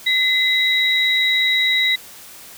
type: tone pair together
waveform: sine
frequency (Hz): 2037 / 3845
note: C7 / B7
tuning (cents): -47 / -47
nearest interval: major seventh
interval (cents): 1100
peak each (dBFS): -17 / -17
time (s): 0.06-1.96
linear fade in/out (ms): 10
effects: white hiss -40 dBFS RMS until 2.57 s